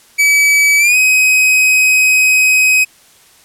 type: tone with pitch glide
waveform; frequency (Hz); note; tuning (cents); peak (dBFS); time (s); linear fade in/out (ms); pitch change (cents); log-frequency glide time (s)
45% pulse; 2289 to 2525; D7 to D#7; -45 to +25; -7; 0.18-2.85; 20; +170; 0.78-0.97
effects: white hiss -46 dBFS RMS until 3.44 s + low-pass 12000 Hz 12 dB/octave